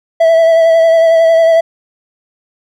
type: tone with vibrato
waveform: triangle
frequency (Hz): 657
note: E5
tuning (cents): -6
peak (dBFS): -3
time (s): 0.2-1.61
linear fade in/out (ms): 10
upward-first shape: sine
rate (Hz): 11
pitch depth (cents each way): 23
effects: none